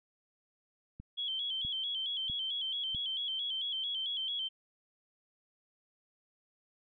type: click train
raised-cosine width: 5 ms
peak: -33 dBFS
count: 4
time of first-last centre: 1-2.948 s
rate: 1.54 Hz
type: tone with vibrato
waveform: sine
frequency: 3225 Hz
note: G7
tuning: 48 cents sharp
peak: -33 dBFS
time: 1.17-4.49 s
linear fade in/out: 20 ms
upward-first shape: square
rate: 4.5 Hz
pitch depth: 62 cents each way
effects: none